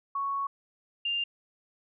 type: tone pair in turn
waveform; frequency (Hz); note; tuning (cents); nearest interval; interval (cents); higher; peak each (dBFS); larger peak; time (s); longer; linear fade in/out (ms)
sine; 1110 / 2797; C#6 / F7; +2 / +2; octave + major third; 1600; second; -28 / -27; second; 0.15-0.47 / 1.05-1.24; first; 5
effects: none